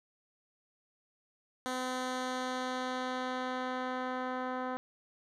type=tone with low-pass filter sweep; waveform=10% pulse; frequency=255 Hz; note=C4; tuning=44 cents flat; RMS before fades=-36 dBFS; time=1.66-4.77 s; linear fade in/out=0 ms; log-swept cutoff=9700 to 1500 Hz; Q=0.79; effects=none